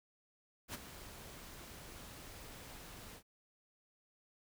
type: noise with ADSR envelope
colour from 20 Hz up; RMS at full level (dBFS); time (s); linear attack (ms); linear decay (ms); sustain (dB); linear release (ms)
pink; -41; 0.68-3.23; 61; 23; -11; 85
effects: none